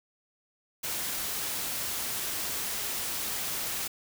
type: noise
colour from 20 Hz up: white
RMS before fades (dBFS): -33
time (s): 0.83-3.88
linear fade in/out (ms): 10
effects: none